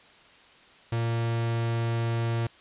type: tone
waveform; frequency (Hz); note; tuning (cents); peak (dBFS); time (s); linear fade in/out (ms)
45% pulse; 115.8; A#2; -11; -25; 0.92-2.47; 5
effects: white hiss -54 dBFS RMS until 2.6 s + resampled to 8000 Hz